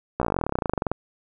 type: slowing click train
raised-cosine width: 1 ms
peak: -9 dBFS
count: 26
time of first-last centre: 0.2-0.916 s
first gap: 15 ms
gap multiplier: 1.05
effects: none